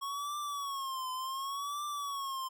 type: tone with vibrato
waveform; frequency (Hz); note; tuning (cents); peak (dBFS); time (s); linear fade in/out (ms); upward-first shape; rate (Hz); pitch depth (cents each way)
square; 1099; C#6; -15; -36; 0.01-2.49; 20; triangle; 0.68; 130
effects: none